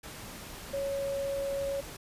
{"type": "tone in noise", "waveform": "sine", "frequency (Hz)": 554.4, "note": "C#5", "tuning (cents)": 0, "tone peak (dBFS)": -30, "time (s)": [0.73, 1.81], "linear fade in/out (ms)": 10, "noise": "pink", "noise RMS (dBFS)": -44, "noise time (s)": [0.03, 1.97], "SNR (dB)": 11, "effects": ["resampled to 32000 Hz"]}